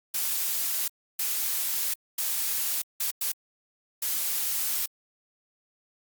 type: noise bursts at uneven times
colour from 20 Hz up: blue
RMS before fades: -28 dBFS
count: 6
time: 0.14-0.88 / 1.19-1.94 / 2.18-2.82 / 3-3.11 / 3.21-3.32 / 4.02-4.86 s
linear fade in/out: 5 ms
effects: Opus 48 kbps